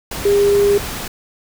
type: tone in noise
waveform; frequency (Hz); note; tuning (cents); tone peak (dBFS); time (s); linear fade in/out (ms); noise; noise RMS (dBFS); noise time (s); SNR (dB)
sine; 404.4; G#4; -46; -10; 0.25-0.78; 5; pink; -26; 0.11-1.08; +13
effects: none

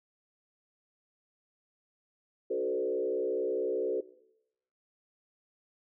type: tone with frequency modulation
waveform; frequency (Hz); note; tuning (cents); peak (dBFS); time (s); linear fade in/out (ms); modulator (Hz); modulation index
sine; 440; A4; 0; -28; 2.5-4.01; 10; 64.4; 1.3
effects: noise-tail reverb RT60 0.8 s tail -18 dB re dry

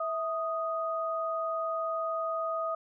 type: tone pair together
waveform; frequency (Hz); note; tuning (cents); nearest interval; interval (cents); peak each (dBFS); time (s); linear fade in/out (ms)
sine; 653 / 1244.5; E5 / D#6; -17 / 0; major seventh; 1117; -32 / -32; 0-2.75; 5
effects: none

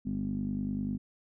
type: tone with low-pass filter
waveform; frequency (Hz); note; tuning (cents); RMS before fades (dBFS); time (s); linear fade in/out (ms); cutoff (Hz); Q
10% pulse; 50.1; G1; +38; -33; 0.05-0.98; 20; 230; 8.1
effects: none

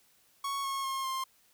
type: tone with pitch steps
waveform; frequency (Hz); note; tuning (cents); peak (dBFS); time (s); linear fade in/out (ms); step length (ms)
45% pulse; 1108.7 / 1090.9 / 1073.4 / 1056.2; C#6 / C#6 / C6 / C6; 0 / -28 / +44 / +16; -32; 0.44-1.24; 5; 200
effects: white hiss -66 dBFS RMS until 1.53 s

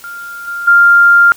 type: tone with level steps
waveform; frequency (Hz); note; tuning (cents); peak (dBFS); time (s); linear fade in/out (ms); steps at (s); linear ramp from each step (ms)
sine; 1396.9; F6; 0; -24 / -18 / -3; 0.04-1.32; 0; 0.47 / 0.67; 10
effects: white hiss -39 dBFS RMS until 1.36 s

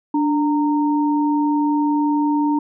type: tone pair together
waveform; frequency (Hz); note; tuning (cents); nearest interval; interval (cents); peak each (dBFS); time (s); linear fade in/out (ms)
sine; 293.7 / 922.8; D4 / A#5; 0 / -18; octave + minor sixth; 1982; -16 / -22; 0.14-2.59; 5
effects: none

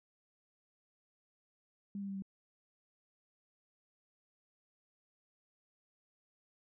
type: tone with pitch steps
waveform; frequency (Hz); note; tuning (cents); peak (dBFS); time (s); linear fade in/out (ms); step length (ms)
sine; 200.5 / 198.08 / 195.69 / 193.33; G3 / G3 / G3 / G3; +39 / +18 / -3 / -24; -38; 1.95-2.222; 2; 68
effects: none

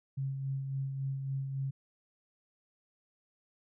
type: tone with tremolo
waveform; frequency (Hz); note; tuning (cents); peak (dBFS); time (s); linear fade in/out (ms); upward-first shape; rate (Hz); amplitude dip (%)
sine; 135.7; C#3; -36; -31; 0.17-1.71; 10; sine; 3.6; 40
effects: none

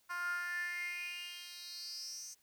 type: tone with high-pass filter sweep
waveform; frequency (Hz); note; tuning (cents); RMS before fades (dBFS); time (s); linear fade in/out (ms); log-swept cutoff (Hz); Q
10% pulse; 352.1; F4; +14; -42; 0.09-2.35; 20; 1200 to 6600; 7.8
effects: white hiss -72 dBFS RMS until 2.42 s

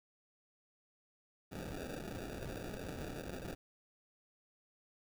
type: noise with sample-and-hold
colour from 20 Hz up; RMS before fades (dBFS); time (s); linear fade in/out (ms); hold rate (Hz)
white; -44; 1.51-3.55; 20; 1050
effects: none

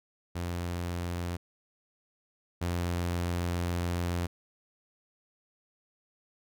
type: tone pair in turn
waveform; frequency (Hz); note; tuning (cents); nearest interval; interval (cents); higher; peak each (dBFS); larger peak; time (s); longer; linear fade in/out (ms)
sawtooth; 87.2 / 87.2; F2 / F2; -2 / -2; unison; 0; neither; -28 / -25; second; 0.35-1.37 / 2.61-4.27; second; 10
effects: none

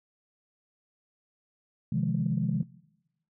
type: chord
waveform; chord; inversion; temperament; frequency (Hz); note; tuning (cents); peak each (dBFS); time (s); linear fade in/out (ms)
sine; F minor seventh; second; just; 130.96 / 157.15 / 174.61 / 209.5; C3 / Eb3 / F3 / Ab3; +2 / +18 / 0 / +15; -30; 1.92-2.63; 5
effects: noise-tail reverb RT60 0.9 s tail -21 dB re dry + tanh soft clip ceiling -16 dBFS

